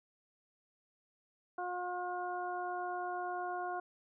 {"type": "harmonic tone", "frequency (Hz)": 358.3, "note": "F4", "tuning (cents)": 44, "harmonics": [1, 2, 3, 4], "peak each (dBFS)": [-43, -38, -44, -45], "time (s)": [1.58, 3.8], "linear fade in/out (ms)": 5, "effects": []}